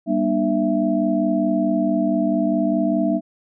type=tone cluster; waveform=sine; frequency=196.1 / 240.8 / 301.3 / 664 Hz; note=G3 / B3 / D4 / E5; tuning=+1 / -44 / +44 / +12 cents; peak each=-23 / -22 / -21 / -23 dBFS; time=0.06-3.21 s; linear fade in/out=50 ms; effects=none